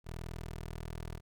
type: tone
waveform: 15% pulse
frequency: 40.54 Hz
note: E1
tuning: 28 cents flat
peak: -34 dBFS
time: 0.04-1.21 s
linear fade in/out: 50 ms
effects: none